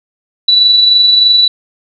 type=tone with amplitude modulation; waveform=sine; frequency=3951 Hz; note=B7; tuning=in tune; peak=-3 dBFS; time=0.48-1.48 s; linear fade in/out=5 ms; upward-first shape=sine; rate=23.2 Hz; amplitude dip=35%; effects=none